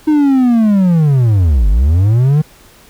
triangle linear two-way sweep, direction down then up, 311.1 to 46.25 to 156.7 Hz, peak -5 dBFS, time 0.07-2.42 s, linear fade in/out 10 ms, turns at 1.69 s, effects pink hiss -43 dBFS RMS until 2.89 s

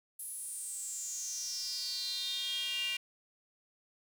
square tone with high-pass filter sweep, 215.6 Hz, A3, 35 cents flat, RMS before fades -38 dBFS, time 0.19-2.97 s, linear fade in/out 5 ms, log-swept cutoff 11000 to 2600 Hz, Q 7.9, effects none

